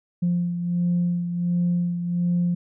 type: beating tone pair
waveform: sine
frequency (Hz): 174.61 / 176.01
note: F3 / F3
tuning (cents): 0 / +14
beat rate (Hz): 1.4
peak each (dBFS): -20 / -28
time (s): 0.22-2.55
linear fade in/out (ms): 10
effects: tanh soft clip ceiling -15 dBFS